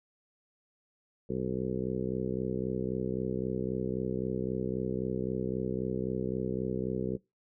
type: harmonic tone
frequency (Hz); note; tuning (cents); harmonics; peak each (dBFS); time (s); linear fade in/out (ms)
63.8; C2; -43; 1 / 2 / 3 / 4 / 5 / 6 / 7 / 8; -46 / -39 / -36 / -40 / -40 / -36 / -36 / -44; 1.29-7.17; 10
effects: noise-tail reverb RT60 0.2 s tail -20 dB re dry